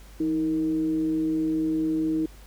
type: tone with frequency modulation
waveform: sine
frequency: 316.2 Hz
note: D#4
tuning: 28 cents sharp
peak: -22 dBFS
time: 0.2-2.26 s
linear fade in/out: 5 ms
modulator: 146 Hz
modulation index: 0.32
effects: added 50 Hz sine -45 dBFS peak until 2.46 s + pink hiss -53 dBFS RMS until 2.46 s